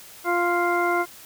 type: harmonic tone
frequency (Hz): 349.2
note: F4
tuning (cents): 0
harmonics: 1 / 2 / 3 / 4 / 6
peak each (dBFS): -24 / -25 / -27 / -26 / -30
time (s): 0.24-1.06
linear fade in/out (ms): 50
effects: white hiss -45 dBFS RMS until 1.25 s